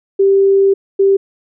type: tone pair in turn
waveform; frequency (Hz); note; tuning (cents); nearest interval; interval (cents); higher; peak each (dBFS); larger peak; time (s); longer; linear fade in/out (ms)
sine; 392 / 392; G4 / G4; 0 / 0; unison; 0; neither; -7; neither; 0.19-0.74 / 0.99-1.17; first; 10
effects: none